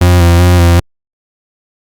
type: tone with vibrato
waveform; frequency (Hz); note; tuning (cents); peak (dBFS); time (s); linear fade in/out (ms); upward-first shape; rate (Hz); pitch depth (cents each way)
40% pulse; 87.31; F2; 0; -3; 0.01-0.8; 5; square; 2.6; 26
effects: Opus 48 kbps